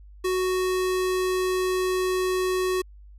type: tone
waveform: square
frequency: 370 Hz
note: F#4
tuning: in tune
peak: -23 dBFS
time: 0.24-2.82 s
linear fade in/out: 10 ms
effects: added 50 Hz sine -44 dBFS peak until 3.18 s + resampled to 32000 Hz